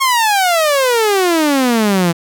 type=exponential sweep; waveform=sawtooth; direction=down; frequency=1098 to 164.81 Hz; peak=-7 dBFS; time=0-2.13 s; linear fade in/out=20 ms; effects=none